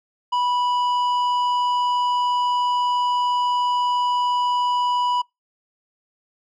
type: tone with tanh clipping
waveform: triangle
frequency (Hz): 983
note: B5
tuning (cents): -8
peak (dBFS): -20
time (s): 0.32-5.22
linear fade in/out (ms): 10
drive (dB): 13
effects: noise-tail reverb RT60 0.2 s tail -26 dB re dry